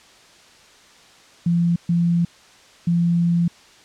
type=tone bursts at uneven times; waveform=sine; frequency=171.2 Hz; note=F3; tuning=34 cents flat; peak=-15 dBFS; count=3; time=1.46-1.76 / 1.89-2.25 / 2.87-3.48 s; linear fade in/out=5 ms; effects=white hiss -49 dBFS RMS until 3.84 s + low-pass 6000 Hz 12 dB/octave